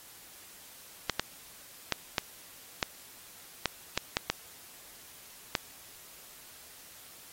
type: clicks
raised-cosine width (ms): 0.2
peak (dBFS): -8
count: 10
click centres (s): 1.097 / 1.196 / 1.923 / 2.182 / 2.828 / 3.657 / 3.976 / 4.169 / 4.3 / 5.552
effects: white hiss -52 dBFS RMS until 7.32 s + AAC 48 kbps